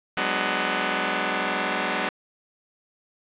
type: chord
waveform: 5% pulse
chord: G# half-diminished seventh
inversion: third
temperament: just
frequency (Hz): 186.89 / 207.7 / 249.2 / 299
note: F#3 / G#3 / B3 / D4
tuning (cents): +18 / 0 / +16 / +31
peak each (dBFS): -18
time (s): 0.17-2.09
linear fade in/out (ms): 2
effects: resampled to 8000 Hz + 8-bit